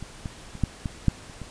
clicks, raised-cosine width 5 ms, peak -23 / -19 / -25 / -9 / -15 / -6 / -30 / -23 dBFS, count 8, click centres 0.026 / 0.258 / 0.553 / 0.637 / 0.858 / 1.083 / 1.298 / 1.417 s, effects pink hiss -45 dBFS RMS until 1.5 s + resampled to 22050 Hz

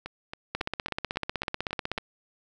two click trains, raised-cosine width 0.3 ms, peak -20 / -13 dBFS, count 8 / 24, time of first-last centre 0.06-1.983 / 0.55-1.979 s, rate 3.64 / 16.1 Hz, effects none

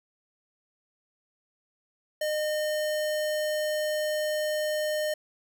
square tone, 610 Hz, D#5, 34 cents flat, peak -27 dBFS, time 2.21-5.14 s, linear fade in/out 5 ms, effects none

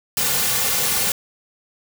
white noise with comb filter, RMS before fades -20 dBFS, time 0.17-1.12 s, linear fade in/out 2 ms, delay 3.1 ms, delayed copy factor -0.85, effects none

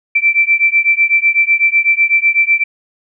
sine beating tone pair, 2334 / 2342 Hz, D7 / D7, -11 / -5 cents, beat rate 8 Hz, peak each -12 dBFS, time 0.15-2.64 s, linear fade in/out 10 ms, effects none

